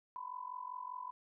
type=tone with amplitude modulation; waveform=sine; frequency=1000 Hz; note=B5; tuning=21 cents sharp; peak=-38 dBFS; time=0.16-1.11 s; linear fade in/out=0 ms; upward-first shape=sine; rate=45.1 Hz; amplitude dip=85%; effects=none